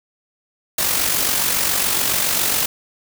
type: noise with amplitude modulation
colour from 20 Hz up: white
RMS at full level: -17 dBFS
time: 0.78-2.66 s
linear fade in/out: 5 ms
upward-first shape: sine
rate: 47.2 Hz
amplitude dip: 45%
effects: none